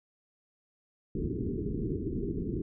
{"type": "low-pass noise", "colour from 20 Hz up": "white", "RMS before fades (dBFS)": -33, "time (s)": [1.15, 2.62], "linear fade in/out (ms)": 5, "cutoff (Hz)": 420, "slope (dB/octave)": 96, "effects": []}